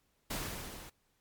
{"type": "noise with level ramp", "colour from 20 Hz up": "pink", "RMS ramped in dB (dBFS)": [-36, -50], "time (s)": [0.3, 0.9], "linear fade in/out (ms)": 10, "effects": ["pink hiss -75 dBFS RMS until 1.2 s", "MP3 96 kbps"]}